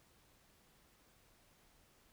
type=silence; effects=pink hiss -69 dBFS RMS until 2.12 s